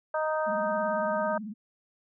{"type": "harmonic tone", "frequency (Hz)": 311.1, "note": "D#4", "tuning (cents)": 0, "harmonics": [2, 3, 4, 5], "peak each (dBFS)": [-28, -32, -34, -36], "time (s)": [0.14, 1.38], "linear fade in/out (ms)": 5}
{"type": "tone with vibrato", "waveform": "sine", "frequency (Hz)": 212, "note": "G#3", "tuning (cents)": 36, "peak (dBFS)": -35, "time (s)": [0.46, 1.54], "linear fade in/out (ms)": 20, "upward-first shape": "sine", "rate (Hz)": 18, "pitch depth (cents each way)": 120}
{"effects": []}